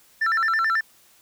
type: tone with vibrato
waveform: sine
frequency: 1549 Hz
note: G6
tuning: 21 cents flat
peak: -16 dBFS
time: 0.21-0.81 s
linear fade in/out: 10 ms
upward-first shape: square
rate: 9.2 Hz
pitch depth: 240 cents each way
effects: tanh soft clip ceiling -18 dBFS + white hiss -56 dBFS RMS until 1.21 s